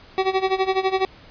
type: tone with tremolo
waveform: 25% pulse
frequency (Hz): 380.2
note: F#4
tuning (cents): +47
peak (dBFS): -12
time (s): 0.18-1.05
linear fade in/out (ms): 0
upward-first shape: sine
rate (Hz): 12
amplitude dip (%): 85
effects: pink hiss -47 dBFS RMS until 1.3 s + resampled to 11025 Hz